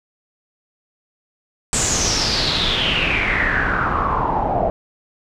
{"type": "noise with low-pass filter sweep", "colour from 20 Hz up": "pink", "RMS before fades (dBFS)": -19, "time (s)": [1.73, 4.7], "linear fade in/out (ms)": 0, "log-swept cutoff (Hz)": [7900, 660], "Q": 6.9, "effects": []}